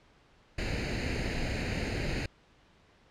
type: noise with comb filter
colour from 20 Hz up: pink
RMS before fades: -32 dBFS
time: 0.58-2.26 s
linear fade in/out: 5 ms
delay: 0.44 ms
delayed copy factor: +0.75
effects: pink hiss -62 dBFS RMS until 3.1 s + low-pass 4000 Hz 12 dB/octave